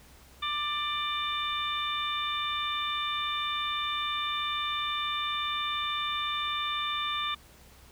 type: harmonic tone with a mistuned harmonic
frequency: 591 Hz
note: D5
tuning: 11 cents sharp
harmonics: 2 / 3 / 4 / 5 / 6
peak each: -32 / -41 / -37 / -41 / -33 dBFS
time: 0.42-7.35 s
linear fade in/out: 10 ms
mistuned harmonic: 6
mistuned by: +17 cents
effects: added 66 Hz sine -56 dBFS peak until 7.91 s + pink hiss -56 dBFS RMS until 7.91 s